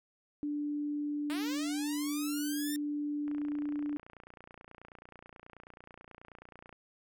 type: tone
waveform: sine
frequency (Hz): 293.7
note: D4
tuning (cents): 0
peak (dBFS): -32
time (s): 0.43-3.97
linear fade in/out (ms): 0
type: linear sweep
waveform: 5% pulse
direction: up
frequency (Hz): 293.7 to 1828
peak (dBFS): -28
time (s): 1.3-2.76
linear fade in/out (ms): 0
type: click train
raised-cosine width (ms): 0.5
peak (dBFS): -35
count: 102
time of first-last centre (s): 3.28-6.727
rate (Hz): 29.3
effects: none